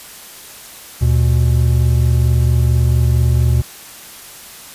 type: tone pair together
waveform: triangle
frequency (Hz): 75.66 / 120.1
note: D#2 / B2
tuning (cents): -48 / -48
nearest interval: minor sixth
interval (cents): 800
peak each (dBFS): -11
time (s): 1.01-3.62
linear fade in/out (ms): 10
effects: white hiss -36 dBFS RMS until 4.74 s + resampled to 32000 Hz